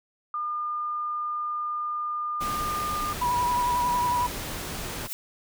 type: tone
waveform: sine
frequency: 1209 Hz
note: D6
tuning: 50 cents sharp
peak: -27 dBFS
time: 0.34-3.13 s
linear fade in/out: 2 ms
type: noise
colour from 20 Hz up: pink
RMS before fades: -34 dBFS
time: 2.4-5.08 s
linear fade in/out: 20 ms
type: tone with vibrato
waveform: sine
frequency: 977 Hz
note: B5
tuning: 19 cents flat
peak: -22 dBFS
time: 3.21-4.27 s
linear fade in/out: 10 ms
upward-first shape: triangle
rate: 11 Hz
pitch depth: 33 cents each way
type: noise with exponential growth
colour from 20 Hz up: blue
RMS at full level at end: -29 dBFS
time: 4.98-5.13 s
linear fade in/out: 0 ms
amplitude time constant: 31 ms
effects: none